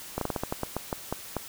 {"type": "slowing click train", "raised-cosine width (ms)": 1, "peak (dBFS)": -14, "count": 12, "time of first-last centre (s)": [0.18, 1.367], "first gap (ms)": 33, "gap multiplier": 1.22, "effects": ["white hiss -43 dBFS RMS until 1.48 s"]}